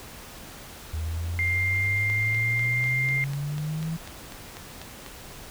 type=exponential sweep; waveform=sine; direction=up; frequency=77.78 to 164.81 Hz; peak=-27 dBFS; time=0.93-3.97 s; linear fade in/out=10 ms
type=tone; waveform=sine; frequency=2100 Hz; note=C7; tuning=6 cents sharp; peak=-23 dBFS; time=1.39-3.24 s; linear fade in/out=0 ms
type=click train; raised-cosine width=0.2 ms; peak=-22 dBFS; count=13; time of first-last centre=2.1-5.063 s; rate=4.05 Hz
effects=pink hiss -43 dBFS RMS until 5.5 s